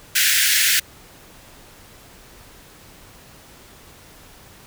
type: high-pass noise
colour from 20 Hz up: pink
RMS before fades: -17 dBFS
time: 0.15-0.8 s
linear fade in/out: 10 ms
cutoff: 1500 Hz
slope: 96 dB/octave
effects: pink hiss -46 dBFS RMS until 4.66 s